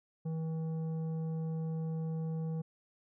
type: tone with tanh clipping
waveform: triangle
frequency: 160.9 Hz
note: E3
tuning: 42 cents flat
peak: -35 dBFS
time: 0.25-2.62 s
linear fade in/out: 10 ms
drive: 13 dB
effects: none